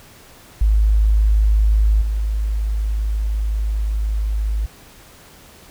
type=tone with level steps; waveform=sine; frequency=52.8 Hz; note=G#1; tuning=29 cents sharp; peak=-11 / -17 dBFS; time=0.61-4.66 s; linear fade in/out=5 ms; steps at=2.01 s; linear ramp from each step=10 ms; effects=pink hiss -45 dBFS RMS until 5.7 s